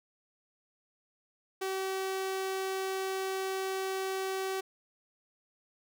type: tone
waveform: sawtooth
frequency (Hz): 382.1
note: G4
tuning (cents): -44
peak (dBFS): -28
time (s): 1.61-4.61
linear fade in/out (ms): 10
effects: none